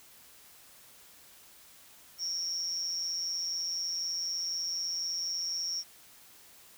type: tone with amplitude modulation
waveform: sine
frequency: 5550 Hz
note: F8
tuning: 12 cents flat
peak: -27 dBFS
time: 2.18-5.84 s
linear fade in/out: 50 ms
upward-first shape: sine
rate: 176 Hz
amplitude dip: 100%
effects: white hiss -56 dBFS RMS until 6.77 s